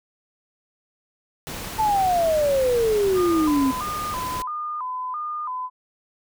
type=noise; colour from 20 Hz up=pink; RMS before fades=-33 dBFS; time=1.47-4.42 s; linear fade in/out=0 ms
type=exponential sweep; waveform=sine; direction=down; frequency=891 to 260 Hz; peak=-17 dBFS; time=1.78-3.72 s; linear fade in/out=20 ms
type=tone with vibrato; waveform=sine; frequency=1108.7 Hz; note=C#6; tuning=in tune; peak=-26 dBFS; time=3.14-5.7 s; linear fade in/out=50 ms; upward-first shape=square; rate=1.5 Hz; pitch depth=160 cents each way
effects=none